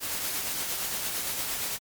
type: noise with tremolo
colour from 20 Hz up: white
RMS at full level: -30 dBFS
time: 0-1.79 s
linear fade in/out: 50 ms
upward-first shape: sine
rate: 8.7 Hz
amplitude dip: 30%
effects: MP3 96 kbps